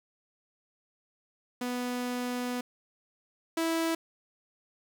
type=tone pair in turn; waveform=sawtooth; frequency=246.9 / 328.1 Hz; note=B3 / E4; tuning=0 / -8 cents; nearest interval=perfect fourth; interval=492 cents; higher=second; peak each=-27 / -23 dBFS; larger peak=second; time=1.61-2.61 / 3.57-3.95 s; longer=first; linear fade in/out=5 ms; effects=9-bit